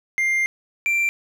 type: tone pair in turn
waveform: triangle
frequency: 2100 / 2357 Hz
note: C7 / D7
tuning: +6 / +6 cents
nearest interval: major second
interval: 200 cents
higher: second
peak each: -16 dBFS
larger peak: neither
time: 0.18-0.46 / 0.86-1.09 s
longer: first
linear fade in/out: 0 ms
effects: none